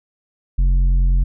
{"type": "tone with tanh clipping", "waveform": "sine", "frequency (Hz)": 44.69, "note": "F1", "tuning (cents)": 41, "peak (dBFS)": -13, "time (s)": [0.58, 1.24], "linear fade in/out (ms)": 10, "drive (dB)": 7, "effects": []}